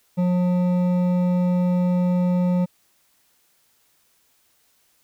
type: tone with hard clipping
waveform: sine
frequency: 179.2 Hz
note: F3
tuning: 45 cents sharp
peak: -19 dBFS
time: 0.17-2.66 s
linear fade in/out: 20 ms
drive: 9 dB
effects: white hiss -63 dBFS RMS until 5.03 s